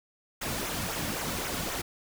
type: noise with flanger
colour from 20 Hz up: pink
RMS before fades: -33 dBFS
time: 0.41-1.82 s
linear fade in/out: 10 ms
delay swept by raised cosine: 0.21 to 2.51 ms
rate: 3.8 Hz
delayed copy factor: -0.55
effects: none